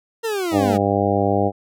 40% pulse linear sweep, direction down, 466.2 to 195.7 Hz, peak -20 dBFS, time 0.23-0.78 s, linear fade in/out 20 ms
harmonic tone, 100.3 Hz, G2, 40 cents sharp, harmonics 1 / 2 / 3 / 4 / 5 / 6 / 7 / 8, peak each -24 / -24 / -24 / -24 / -24 / -24 / -24 / -24 dBFS, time 0.51-1.52 s, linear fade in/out 50 ms
effects none

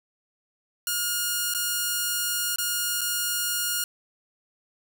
5% pulse tone with dropouts, 1425 Hz, F6, 34 cents sharp, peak -13 dBFS, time 0.87-3.84 s, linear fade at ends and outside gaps 2 ms, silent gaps 1.539-1.547 / 2.56-2.584 / 3.01-3.014 s, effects none

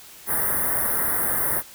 white band-stop noise, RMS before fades -23 dBFS, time 0.26-1.63 s, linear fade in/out 50 ms, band 2000 to 9200 Hz, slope 96 dB/octave, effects white hiss -45 dBFS RMS until 1.74 s

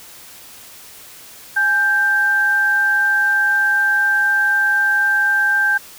sine tone pair together, 834.4 / 1574 Hz, G#5 / G6, +8 / +7 cents, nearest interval major seventh, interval 1099 cents, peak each -25 / -13 dBFS, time 1.56-5.78 s, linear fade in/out 10 ms, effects white hiss -40 dBFS RMS until 5.98 s

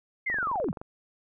sine linear sweep, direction down, 2155 to 109.4 Hz, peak -26 dBFS, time 0.26-0.72 s, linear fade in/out 10 ms
click train, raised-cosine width 1 ms, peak -25 dBFS, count 13, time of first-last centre 0.3-0.815 s, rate 23.3 Hz
effects none

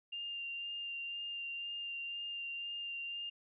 sine tone with vibrato, 2794 Hz, F7, in tune, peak -39 dBFS, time 0.12-3.3 s, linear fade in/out 10 ms, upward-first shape sine, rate 2 Hz, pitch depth 13 cents each way, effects none

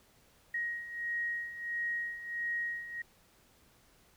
sine beating tone pair, 1884 / 1885.5 Hz, A#6 / A#6, +18 / +19 cents, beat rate 1.5 Hz, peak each -40 / -35 dBFS, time 0.54-3.02 s, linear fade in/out 5 ms, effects pink hiss -65 dBFS RMS until 4.16 s

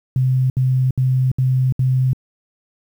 sine tone bursts, 129.4 Hz, C3, 19 cents flat, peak -13 dBFS, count 5, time 0.16-2.132 s, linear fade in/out 2 ms, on 340 ms, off 68 ms, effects 8-bit

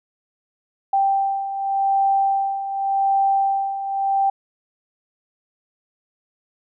sine beating tone pair, 784 / 784.87 Hz, G5 / G5, 0 / +2 cents, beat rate 0.87 Hz, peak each -24 / -18 dBFS, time 0.93-4.3 s, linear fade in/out 5 ms, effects none

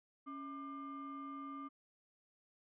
triangle ring-modulated tone, 459.4 Hz, A#4, 25 cents flat, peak -39 dBFS, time 0.26-1.69 s, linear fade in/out 20 ms, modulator 737 Hz, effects resampled to 8000 Hz

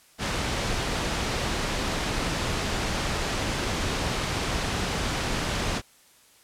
pink low-pass noise, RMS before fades -28 dBFS, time 0.18-5.82 s, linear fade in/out 50 ms, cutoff 6400 Hz, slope 12 dB/octave, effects white hiss -57 dBFS RMS until 6.43 s + low-pass 12000 Hz 12 dB/octave

